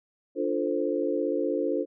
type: chord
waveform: sine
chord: D minor seventh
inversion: none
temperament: equal with one note detuned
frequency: 293.7 / 349.2 / 445.9 / 523.3 Hz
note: D4 / F4 / A4 / C5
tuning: 0 / 0 / +23 / 0 cents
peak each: -30 dBFS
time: 0.35-1.86 s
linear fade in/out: 50 ms
effects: none